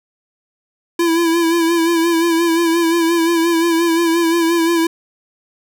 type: tone with vibrato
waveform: square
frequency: 334.7 Hz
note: E4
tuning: 26 cents sharp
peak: -13 dBFS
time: 0.99-4.87 s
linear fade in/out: 5 ms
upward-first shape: sine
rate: 5.7 Hz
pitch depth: 45 cents each way
effects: none